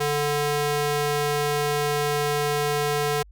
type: tone with high-pass filter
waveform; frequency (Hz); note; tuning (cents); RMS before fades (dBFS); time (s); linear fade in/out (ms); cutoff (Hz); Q
square; 146.7; D3; -2; -24; 0-3.23; 10; 340; 0.94
effects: added 50 Hz sine -46 dBFS peak until 3.31 s